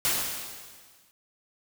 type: noise with exponential decay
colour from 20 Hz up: white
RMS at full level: -24 dBFS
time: 0.05-1.11 s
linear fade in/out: 0 ms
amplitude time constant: 230 ms
effects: none